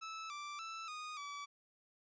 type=tone with pitch steps; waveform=sawtooth; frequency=1309 / 1173 / 1322 / 1236 / 1148 Hz; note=E6 / D6 / E6 / D#6 / D6; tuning=-13 / -2 / +5 / -12 / -40 cents; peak=-40 dBFS; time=0.01-1.46 s; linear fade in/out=20 ms; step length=290 ms; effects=resampled to 16000 Hz